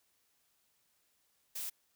blue noise, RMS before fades -40 dBFS, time 1.55-1.7 s, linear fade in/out 10 ms, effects white hiss -75 dBFS RMS until 1.95 s

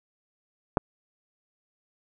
clicks, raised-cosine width 1 ms, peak -7 / -22 dBFS, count 2, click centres 0.772 / 0.779 s, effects none

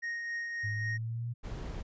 triangle tone with tremolo, 1864.7 Hz, A#6, in tune, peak -31 dBFS, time 0.02-0.98 s, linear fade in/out 20 ms, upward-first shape triangle, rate 3.7 Hz, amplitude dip 35%
sine linear sweep, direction up, 103.83 to 120 Hz, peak -33 dBFS, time 0.63-1.34 s, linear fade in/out 20 ms
brown noise, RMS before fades -39 dBFS, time 1.43-1.83 s, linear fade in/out 20 ms
effects resampled to 16000 Hz

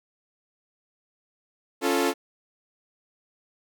sawtooth chord, Db augmented, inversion none, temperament equal, 277.2 / 349.2 / 440 Hz, Db4 / F4 / A4, 0 / 0 / 0 cents, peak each -22 dBFS, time 1.81-2.14 s, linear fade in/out 50 ms, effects none

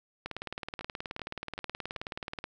two click trains, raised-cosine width 0.3 ms, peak -24 / -20 dBFS, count 4 / 42, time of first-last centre 0.81-1.964 / 0.26-2.441 s, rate 2.6 / 18.8 Hz, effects none

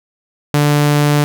sawtooth tone, 146.83 Hz, D3, in tune, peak -6 dBFS, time 0.54-1.24 s, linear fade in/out 0 ms, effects none

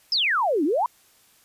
sine exponential two-way sweep, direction down then up, 5370 to 272.4 to 1041 Hz, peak -19 dBFS, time 0.12-0.86 s, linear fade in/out 2 ms, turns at 0.64 s, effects white hiss -58 dBFS RMS until 1.44 s + resampled to 32000 Hz

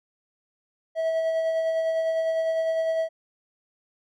triangle tone with tremolo, 649 Hz, E5, 27 cents flat, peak -19 dBFS, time 0.95-3.09 s, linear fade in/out 50 ms, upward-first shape sine, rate 9.9 Hz, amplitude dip 30%, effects none

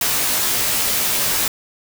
white noise with comb filter, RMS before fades -19 dBFS, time 0.01-1.48 s, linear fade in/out 2 ms, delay 15 ms, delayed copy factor -0.8, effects none

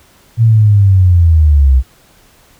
sine linear sweep, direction down, 116.54 to 62.3 Hz, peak -4 dBFS, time 0.37-1.83 s, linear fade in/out 50 ms, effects pink hiss -47 dBFS RMS until 2.59 s

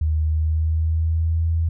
sine tone with pitch glide, 77.78 to 82.12 Hz, D#2 to E2, 0 to -6 cents, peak -17 dBFS, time 0.01-1.69 s, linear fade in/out 5 ms, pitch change +94 cents, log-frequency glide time 0.22-1.44 s, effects none

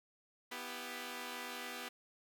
5% pulse chord, E minor, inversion second, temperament equal with one note detuned, 246.9 / 329.6 / 395.9 Hz, B3 / E4 / G4, 0 / 0 / +17 cents, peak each -34 / -39 / -36 dBFS, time 0.51-1.89 s, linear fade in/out 10 ms, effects none

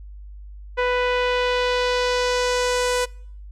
sawtooth tone with low-pass filter sweep, 495.6 Hz, B4, 6 cents sharp, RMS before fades -21 dBFS, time 0.77-3.06 s, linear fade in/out 20 ms, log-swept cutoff 2200 to 9200 Hz, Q 1.4, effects noise-tail reverb RT60 0.6 s tail -25 dB re dry + added 50 Hz sine -36 dBFS peak until 3.51 s

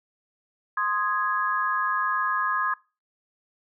sine chord, Ab major, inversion first, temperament equal, 1046.5 / 1244.5 / 1661.2 Hz, C6 / Eb6 / Ab6, 0 / 0 / 0 cents, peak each -27 dBFS, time 0.77-2.74 s, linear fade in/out 5 ms, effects noise-tail reverb RT60 0.3 s tail -22 dB re dry

